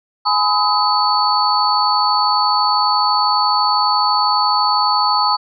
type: tone cluster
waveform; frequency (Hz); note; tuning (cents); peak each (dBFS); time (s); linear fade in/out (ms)
sine; 838 / 1012 / 1264 / 4460; G#5 / B5 / D#6 / C#8; +15 / +42 / +27 / +10; -18; 0.25-5.37; 20
effects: none